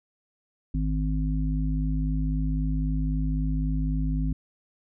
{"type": "harmonic tone", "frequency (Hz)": 51.91, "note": "G#1", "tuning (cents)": 0, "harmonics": [1, 3, 5], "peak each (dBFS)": [-25, -29, -31], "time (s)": [0.74, 4.33], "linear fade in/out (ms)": 5, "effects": []}